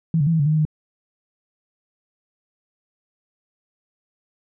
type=tone with pitch steps; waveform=sine; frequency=163 / 141.8 / 166 / 161.2 / 142.4 / 153.6 / 155.7 / 153.6 Hz; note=E3 / C#3 / E3 / E3 / C#3 / D#3 / D#3 / D#3; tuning=-19 / +40 / +12 / -38 / +47 / -22 / +2 / -22 cents; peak=-15 dBFS; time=0.14-0.652 s; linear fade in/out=2 ms; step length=64 ms; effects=none